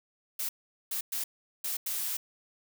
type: noise bursts at uneven times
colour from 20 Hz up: blue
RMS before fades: -33 dBFS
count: 5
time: 0.39-0.49 / 0.91-1.01 / 1.12-1.24 / 1.64-1.77 / 1.86-2.17 s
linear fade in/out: 5 ms
effects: none